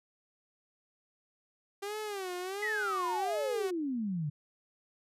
sawtooth tone with vibrato, 392 Hz, G4, in tune, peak -32 dBFS, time 1.82-3.71 s, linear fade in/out 10 ms, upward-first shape sine, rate 1.4 Hz, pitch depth 160 cents each way
sine exponential sweep, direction down, 2049 to 140.9 Hz, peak -31 dBFS, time 2.62-4.3 s, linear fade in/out 10 ms
effects resampled to 32000 Hz

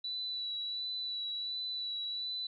sine tone with vibrato, 3951 Hz, B7, in tune, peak -35 dBFS, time 0.04-2.47 s, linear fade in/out 5 ms, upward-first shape sine, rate 1.4 Hz, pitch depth 21 cents each way, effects none

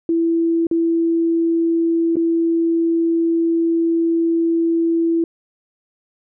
sine tone with dropouts, 332.4 Hz, E4, 15 cents sharp, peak -14 dBFS, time 0.09-5.24 s, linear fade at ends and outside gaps 2 ms, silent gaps 0.669-0.712 / 2.157-2.167 s, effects none

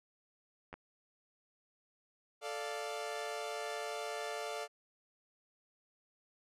clicks, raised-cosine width 0.5 ms, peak -31 dBFS, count 2, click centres 0.729 / 0.74 s
sawtooth chord, D minor, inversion second, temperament equal, 440 / 587.3 / 698.5 Hz, A4 / D5 / F5, 0 / 0 / 0 cents, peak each -39 dBFS, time 2.41-4.68 s, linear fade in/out 50 ms
effects low-pass 10000 Hz 12 dB/octave

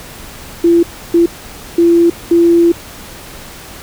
sine tone bursts at uneven times, 340 Hz, F4, 46 cents flat, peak -5 dBFS, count 4, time 0.64-0.83 / 1.14-1.26 / 1.78-2.1 / 2.31-2.72 s, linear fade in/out 5 ms, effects pink hiss -32 dBFS RMS until 3.82 s

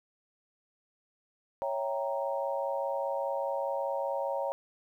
sine chord, C# diminished seventh, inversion none, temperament equal, 554.4 / 659.3 / 784 / 932.3 Hz, C#5 / E5 / G5 / Bb5, 0 / 0 / 0 / 0 cents, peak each -32 / -38 / -38 / -36 dBFS, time 1.62-4.52 s, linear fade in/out 0 ms, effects 11-bit

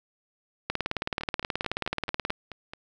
two click trains, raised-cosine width 0.3 ms, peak -11 / -22 dBFS, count 31 / 8, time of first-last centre 0.7-2.304 / 1.21-2.735 s, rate 18.7 / 4.59 Hz, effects none

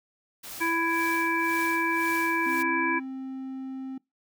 white noise with tremolo, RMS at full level -39 dBFS, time 0.43-2.63 s, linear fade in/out 10 ms, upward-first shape sine, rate 1.9 Hz, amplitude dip 75%
harmonic tone, 331.8 Hz, E4, 11 cents sharp, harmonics 1 / 3 / 5 / 7, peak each -29 / -29 / -29 / -29 dBFS, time 0.6-3 s, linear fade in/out 20 ms
triangle tone, 264.1 Hz, C4, 16 cents sharp, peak -31 dBFS, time 2.46-3.98 s, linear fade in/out 5 ms
effects noise-tail reverb RT60 0.2 s tail -24 dB re dry

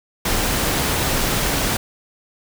pink noise, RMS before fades -20 dBFS, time 0.25-1.77 s, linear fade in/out 5 ms, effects none

